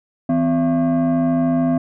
sine tone with frequency modulation, 255.7 Hz, C4, 40 cents flat, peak -12 dBFS, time 0.29-1.78 s, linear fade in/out 5 ms, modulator 418 Hz, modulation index 0.81, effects tanh soft clip ceiling -13 dBFS

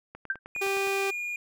click train, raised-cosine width 0.5 ms, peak -27 dBFS, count 8, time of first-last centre 0.15-0.872 s, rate 9.69 Hz
sine tone with exponential decay, 1568 Hz, G6, in tune, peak -21 dBFS, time 0.3-0.39 s, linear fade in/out 2 ms, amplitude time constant 18 ms
triangle tone with pitch glide, 2451 to 2430 Hz, D#7 to D#7, -27 to -42 cents, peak -29 dBFS, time 0.55-1.36 s, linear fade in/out 2 ms, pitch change -15 cents, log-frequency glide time 0.9-0.99 s
sawtooth tone, 392 Hz, G4, in tune, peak -23 dBFS, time 0.61-1.11 s, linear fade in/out 10 ms
effects none

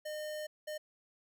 square tone bursts at uneven times, 609 Hz, D#5, 37 cents flat, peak -39 dBFS, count 2, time 0.05-0.47 / 0.67-0.78 s, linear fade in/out 10 ms, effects none

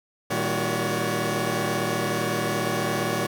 15% pulse tone cluster, 115.9 / 157.6 / 196.8 / 365.3 / 565 Hz, A#2 / D#3 / G3 / F#4 / C#5, -10 / +23 / +7 / -22 / +33 cents, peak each -24 dBFS, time 0.3-3.27 s, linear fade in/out 10 ms, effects none

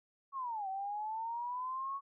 sine linear two-way sweep, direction down then up, 1122 to 758 to 1116 Hz, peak -36 dBFS, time 0.32-2.01 s, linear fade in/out 50 ms, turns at 0.68 s, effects none

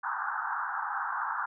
white band-pass noise, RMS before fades -33 dBFS, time 0.03-1.46 s, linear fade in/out 10 ms, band 790 to 1600 Hz, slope 96 dB/octave, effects none

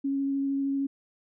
sine tone with vibrato, 275.5 Hz, C#4, 11 cents flat, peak -25 dBFS, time 0.04-0.87 s, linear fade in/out 10 ms, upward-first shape sine, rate 13 Hz, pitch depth 9 cents each way, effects none

